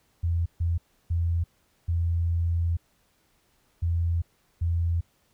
sine tone bursts at uneven times, 84.6 Hz, E2, 45 cents sharp, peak -22 dBFS, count 6, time 0.23-0.46 / 0.6-0.78 / 1.1-1.44 / 1.88-2.77 / 3.82-4.22 / 4.61-5.01 s, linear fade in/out 10 ms, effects pink hiss -67 dBFS RMS until 5.33 s

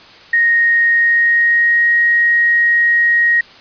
sine tone with pitch glide, 1864.7 to 1882 Hz, A#6 to A#6, 0 to +16 cents, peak -9 dBFS, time 0.33-3.41 s, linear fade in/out 5 ms, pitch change +16 cents, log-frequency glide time 0.95-1.93 s, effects white hiss -40 dBFS RMS until 3.6 s + resampled to 11025 Hz

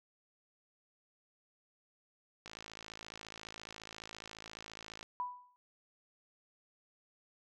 click train, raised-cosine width 0.2 ms, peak -29 dBFS, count 141, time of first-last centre 2.46-5.029 s, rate 54.5 Hz
sine tone with exponential decay, 988 Hz, B5, in tune, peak -32 dBFS, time 5.2-5.56 s, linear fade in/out 0 ms, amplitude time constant 78 ms
effects none

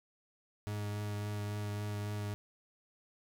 40% pulse tone with vibrato, 103.83 Hz, G#2, in tune, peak -35 dBFS, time 0.67-2.34 s, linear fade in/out 0 ms, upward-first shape triangle, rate 3.6 Hz, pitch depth 15 cents each way, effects none

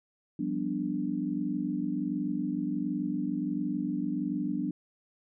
sine chord, G dominant seventh, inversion third, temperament equal, 174.61 / 196 / 246.9 / 293.7 Hz, F3 / G3 / B3 / D4, 0 / 0 / 0 / 0 cents, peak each -37 / -35 / -34 / -32 dBFS, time 0.39-4.71 s, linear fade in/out 5 ms, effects none

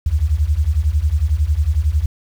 sine beating tone pair, 69.3 / 80.3 Hz, C#2 / E2, 0 / -45 cents, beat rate 11 Hz, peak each -17 / -16 dBFS, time 0.06-2.06 s, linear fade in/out 5 ms, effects 7-bit

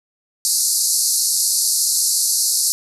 white band-pass noise, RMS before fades -18 dBFS, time 0.45-2.72 s, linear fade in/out 0 ms, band 4200 to 12000 Hz, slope 96 dB/octave, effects none

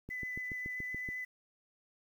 click train, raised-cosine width 3 ms, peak -31 dBFS, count 8, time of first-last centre 0.09-1.089 s, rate 7.01 Hz
sine tone with vibrato, 2004 Hz, B6, 25 cents sharp, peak -37 dBFS, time 0.1-1.25 s, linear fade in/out 10 ms, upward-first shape sine, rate 7.6 Hz, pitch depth 8 cents each way
effects 10-bit

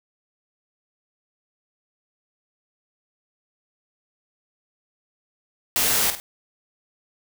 white noise with echo, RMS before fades -21 dBFS, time 5.76-6.1 s, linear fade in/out 0 ms, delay 50 ms, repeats 2, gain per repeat -9 dB, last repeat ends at 6.2 s, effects none

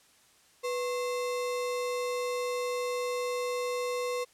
sine tone with sample-and-hold, 493.9 Hz, B4, in tune, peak -29 dBFS, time 0.63-4.25 s, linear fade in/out 20 ms, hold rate 1575 Hz, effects white hiss -62 dBFS RMS until 4.33 s + low-pass 10000 Hz 12 dB/octave

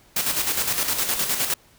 white noise with tremolo, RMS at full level -22 dBFS, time 0.16-1.54 s, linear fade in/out 5 ms, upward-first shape square, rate 9.7 Hz, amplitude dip 50%, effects pink hiss -55 dBFS RMS until 1.78 s

